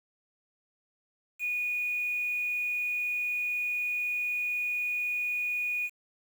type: tone with quantisation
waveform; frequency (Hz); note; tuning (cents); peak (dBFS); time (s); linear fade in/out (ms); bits
sine; 2461; D#7; -20; -28; 1.39-5.9; 50; 8
effects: none